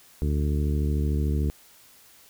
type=harmonic tone; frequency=73.42 Hz; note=D2; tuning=in tune; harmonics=1 / 2 / 3 / 4 / 5 / 6; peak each=-23 / -29 / -33 / -35 / -37 / -39 dBFS; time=0.22-1.5 s; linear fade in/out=0 ms; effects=white hiss -54 dBFS RMS until 2.29 s